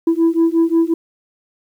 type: beating tone pair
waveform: sine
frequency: 328.1 / 333.7 Hz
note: E4 / E4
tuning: -8 / +21 cents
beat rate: 5.6 Hz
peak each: -13 dBFS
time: 0.07-0.94 s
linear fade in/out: 5 ms
effects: tanh soft clip ceiling -8 dBFS + 8-bit